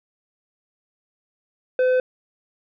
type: tone with tanh clipping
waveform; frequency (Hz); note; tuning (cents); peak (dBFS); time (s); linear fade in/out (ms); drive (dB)
sine; 509; C5; -48; -17; 1.79-2; 2; 8
effects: none